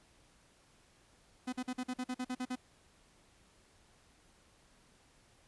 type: tone bursts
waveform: 45% pulse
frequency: 252.6 Hz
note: B3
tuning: 39 cents sharp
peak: -35 dBFS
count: 11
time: 1.47-2.557 s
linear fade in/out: 10 ms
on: 57 ms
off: 46 ms
effects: pink hiss -66 dBFS RMS until 5.47 s + resampled to 24000 Hz